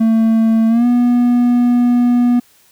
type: tone with pitch glide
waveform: triangle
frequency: 224.1 to 243 Hz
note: A3 to B3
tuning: +32 to -28 cents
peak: -7 dBFS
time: 0-2.4 s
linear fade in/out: 10 ms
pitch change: +140 cents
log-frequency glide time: 0.68-0.86 s
effects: white hiss -51 dBFS RMS until 2.71 s